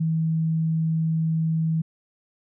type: tone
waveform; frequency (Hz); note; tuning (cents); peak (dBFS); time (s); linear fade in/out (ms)
sine; 161.1; E3; -39; -20; 0-1.82; 10
effects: none